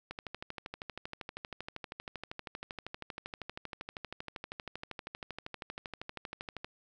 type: click train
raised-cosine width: 0.3 ms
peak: -24 dBFS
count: 84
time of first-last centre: 0.11-6.645 s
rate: 12.7 Hz
effects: none